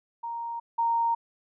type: tone pair in turn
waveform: sine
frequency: 932.3 / 927.3 Hz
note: A#5 / A#5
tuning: 0 / -9 cents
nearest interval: unison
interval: 9 cents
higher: first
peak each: -31 / -22 dBFS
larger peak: second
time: 0.23-0.6 / 0.78-1.15 s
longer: neither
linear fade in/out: 10 ms
effects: none